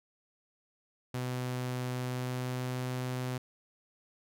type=tone with pitch glide; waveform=sawtooth; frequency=125.8 to 126.89 Hz; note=B2 to B2; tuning=+32 to +47 cents; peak=-29 dBFS; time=1.14-3.38 s; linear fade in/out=5 ms; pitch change=+15 cents; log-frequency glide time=1.94-2.88 s; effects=none